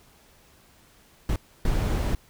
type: noise bursts at uneven times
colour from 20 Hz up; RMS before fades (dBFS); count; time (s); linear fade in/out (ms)
brown; -24; 2; 1.29-1.36 / 1.65-2.15; 2
effects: pink hiss -57 dBFS RMS until 2.29 s